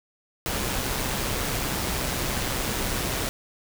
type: noise with amplitude modulation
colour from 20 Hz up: pink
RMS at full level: -26 dBFS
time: 0.46-3.29 s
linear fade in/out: 0 ms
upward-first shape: sine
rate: 129 Hz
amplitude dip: 35%
effects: none